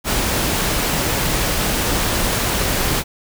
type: noise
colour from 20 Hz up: pink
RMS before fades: -19 dBFS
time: 0.04-3.04 s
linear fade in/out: 50 ms
effects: none